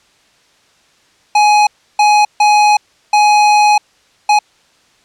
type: tone bursts at uneven times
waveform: square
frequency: 837 Hz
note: G#5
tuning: 13 cents sharp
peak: -7 dBFS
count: 5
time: 1.35-1.67 / 1.99-2.25 / 2.4-2.77 / 3.13-3.78 / 4.29-4.39 s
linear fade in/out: 5 ms
effects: white hiss -52 dBFS RMS until 5.04 s + low-pass 6000 Hz 12 dB/octave